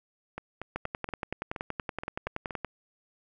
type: two click trains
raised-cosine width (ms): 0.5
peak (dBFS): -17 / -21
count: 21 / 10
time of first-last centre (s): 0.76-2.647 / 0.38-2.508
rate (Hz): 10.6 / 4.23
effects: none